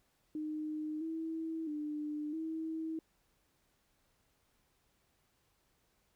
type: tone with pitch steps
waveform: sine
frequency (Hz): 307.1 / 323.5 / 299.5 / 320.8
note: D#4 / E4 / D4 / E4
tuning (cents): -23 / -32 / +34 / -47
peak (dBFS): -36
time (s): 0.35-2.99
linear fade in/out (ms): 2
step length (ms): 660
effects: pink hiss -75 dBFS RMS until 6.15 s